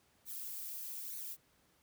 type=noise with flanger; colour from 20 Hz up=violet; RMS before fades=-44 dBFS; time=0.25-1.37 s; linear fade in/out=50 ms; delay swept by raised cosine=0.47 to 3.77 ms; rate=1.1 Hz; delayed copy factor=+0.8; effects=pink hiss -71 dBFS RMS until 1.82 s + high-pass 60 Hz 12 dB/octave